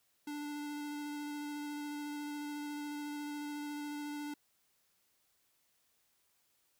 square tone with vibrato, 293.7 Hz, D4, in tune, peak -40 dBFS, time 0.27-4.34 s, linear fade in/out 5 ms, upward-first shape square, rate 14 Hz, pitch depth 8 cents each way, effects white hiss -75 dBFS RMS until 6.79 s

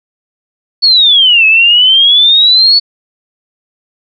sine exponential two-way sweep, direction down then up, 4472 to 2570 to 4472 Hz, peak -3 dBFS, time 0.82-2.8 s, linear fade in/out 20 ms, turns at 1.46 s, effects none

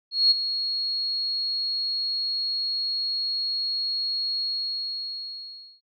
sine tone with ADSR envelope, 4308 Hz, C8, 50 cents sharp, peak -13 dBFS, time 0.11-5.81 s, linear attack 200 ms, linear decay 17 ms, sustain -11 dB, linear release 1400 ms, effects noise-tail reverb RT60 0.1 s tail -21 dB re dry + MP3 48 kbps

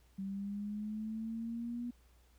sine linear sweep, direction up, 192.4 to 242.6 Hz, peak -37 dBFS, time 0.18-1.91 s, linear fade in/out 10 ms, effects added 60 Hz sine -63 dBFS peak until 2.38 s + pink hiss -71 dBFS RMS until 2.38 s

